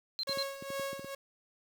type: tone bursts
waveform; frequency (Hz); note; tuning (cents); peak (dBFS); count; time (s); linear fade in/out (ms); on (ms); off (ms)
sine; 4131; C8; -23; -32; 3; 0.19-0.427; 0; 43; 54
type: tone with tremolo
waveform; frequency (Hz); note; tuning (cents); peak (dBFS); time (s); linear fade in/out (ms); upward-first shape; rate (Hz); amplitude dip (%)
sawtooth; 550; C#5; -14; -30; 0.27-1.15; 5; sine; 2.3; 70
type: clicks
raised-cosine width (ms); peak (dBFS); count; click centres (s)
3; -30; 8; 0.294 / 0.373 / 0.624 / 0.703 / 0.796 / 0.93 / 0.994 / 1.045
effects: high-pass 150 Hz 12 dB/octave + 9-bit